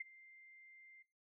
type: tone with ADSR envelope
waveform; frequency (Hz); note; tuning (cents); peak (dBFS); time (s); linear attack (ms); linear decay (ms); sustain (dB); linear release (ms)
sine; 2093; C7; 0; -38; 0-1.03; 8; 16; -20; 14
effects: noise-tail reverb RT60 0.3 s tail -20 dB re dry